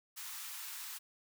white high-pass noise, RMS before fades -45 dBFS, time 0.16-0.99 s, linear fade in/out 20 ms, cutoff 880 Hz, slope 48 dB/octave, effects none

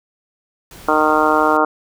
pink noise, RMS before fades -39 dBFS, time 0.71-1.57 s, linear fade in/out 2 ms
harmonic tone, 154 Hz, D#3, 17 cents flat, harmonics 2 / 3 / 4 / 5 / 6 / 7 / 8 / 9, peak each -20 / -20 / -20 / -20 / -20 / -20 / -20 / -20 dBFS, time 0.88-1.65 s, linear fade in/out 5 ms
effects none

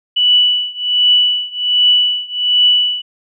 sine tone with tremolo, 2960 Hz, F#7, in tune, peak -6 dBFS, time 0.16-3.02 s, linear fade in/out 10 ms, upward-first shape triangle, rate 1.3 Hz, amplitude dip 95%, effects none

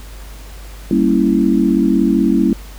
sine chord, G diminished seventh, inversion none, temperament equal with one note detuned, 196 / 232 / 277.2 / 329.6 Hz, G3 / Bb3 / Db4 / Fb4, 0 / -8 / 0 / 0 cents, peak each -16 dBFS, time 0.91-2.53 s, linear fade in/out 2 ms, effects added 50 Hz sine -31 dBFS peak until 2.78 s + pink hiss -40 dBFS RMS until 2.78 s

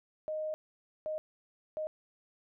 sine tone bursts at uneven times, 620 Hz, D#5, 6 cents flat, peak -33 dBFS, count 3, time 0.28-0.54 / 1.06-1.18 / 1.77-1.87 s, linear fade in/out 0 ms, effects none

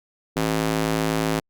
square tone with high-pass filter, 54 Hz, A1, 32 cents flat, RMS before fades -23 dBFS, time 0.36-1.4 s, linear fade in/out 10 ms, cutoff 210 Hz, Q 0.94, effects Opus 48 kbps

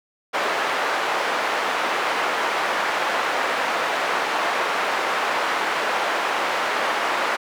white band-pass noise, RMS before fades -23 dBFS, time 0.33-7.37 s, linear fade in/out 20 ms, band 510 to 1500 Hz, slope 12 dB/octave, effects none

